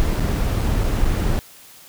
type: noise with dropouts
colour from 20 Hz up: brown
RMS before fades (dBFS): -19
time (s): 0-1.39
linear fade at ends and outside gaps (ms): 0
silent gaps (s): 0.196-0.206 / 0.608-0.612 / 0.837-0.841 / 1.047-1.053
effects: white hiss -45 dBFS RMS until 1.88 s